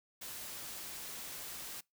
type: noise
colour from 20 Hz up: white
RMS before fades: -45 dBFS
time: 0.21-1.81 s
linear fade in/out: 10 ms
effects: noise-tail reverb RT60 0.2 s tail -25 dB re dry